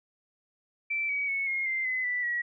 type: tone with pitch steps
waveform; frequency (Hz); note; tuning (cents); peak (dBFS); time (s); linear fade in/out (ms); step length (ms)
sine; 2332 / 2268 / 2206 / 2146 / 2087 / 2030 / 1974.6 / 1920.6; D7 / C#7 / C#7 / C7 / C7 / B6 / B6 / B6; -13 / +39 / -9 / +43 / -5 / +47 / -1 / -49; -27; 0.9-2.42; 10; 190
effects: none